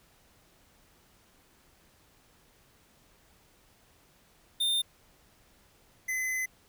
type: tone pair in turn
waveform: square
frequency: 3620 / 2032 Hz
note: A7 / B6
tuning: +48 / +49 cents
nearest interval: minor seventh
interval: 999 cents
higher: first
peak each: -26 / -30 dBFS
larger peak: first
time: 4.6-4.82 / 6.08-6.46 s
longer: second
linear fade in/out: 10 ms
effects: pink hiss -63 dBFS RMS until 6.68 s